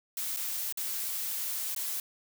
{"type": "noise with dropouts", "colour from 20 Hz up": "blue", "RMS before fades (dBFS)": -34, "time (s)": [0.17, 2], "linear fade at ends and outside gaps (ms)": 2, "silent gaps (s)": [[0.364, 0.37], [0.725, 0.773], [1.748, 1.762]], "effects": []}